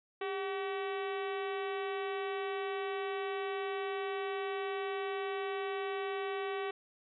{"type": "harmonic tone with a mistuned harmonic", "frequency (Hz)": 380.8, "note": "F#4", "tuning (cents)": 50, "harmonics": [1, 2, 3, 4, 5, 6, 7, 8, 9, 10], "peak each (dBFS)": [-36, -42, -44, -49, -47, -49, -50, -53, -55, -58], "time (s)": [0.21, 6.71], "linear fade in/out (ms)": 5, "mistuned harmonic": 1, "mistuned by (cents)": 80, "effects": []}